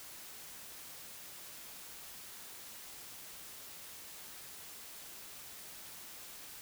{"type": "silence", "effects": ["white hiss -50 dBFS RMS until 6.61 s"]}